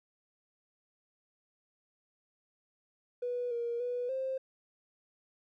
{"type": "tone with pitch steps", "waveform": "triangle", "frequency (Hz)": [489.6, 471.7, 490.4, 527], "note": ["B4", "A#4", "B4", "C5"], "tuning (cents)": [-15, 20, -12, 12], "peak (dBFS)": -28, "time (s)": [3.22, 4.38], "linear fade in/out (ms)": 10, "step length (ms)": 290, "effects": ["tanh soft clip ceiling -30 dBFS"]}